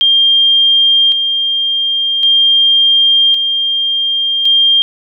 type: tone with tremolo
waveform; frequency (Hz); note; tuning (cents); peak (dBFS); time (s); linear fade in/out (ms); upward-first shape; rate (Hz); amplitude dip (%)
sine; 3200; G7; +35; -6; 0.01-4.82; 0; square; 0.45; 45
effects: none